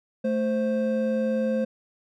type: tone pair together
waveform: triangle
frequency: 220 / 523.3 Hz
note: A3 / C5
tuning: 0 / 0 cents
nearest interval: octave + minor third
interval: 1500 cents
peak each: -23 dBFS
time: 0.24-1.65 s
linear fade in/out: 10 ms
effects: none